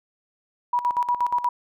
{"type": "tone with tremolo", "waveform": "sine", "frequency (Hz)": 972, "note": "B5", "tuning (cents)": -28, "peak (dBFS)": -18, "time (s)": [0.73, 1.49], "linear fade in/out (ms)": 5, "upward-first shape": "square", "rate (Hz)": 8.4, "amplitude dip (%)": 75, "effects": []}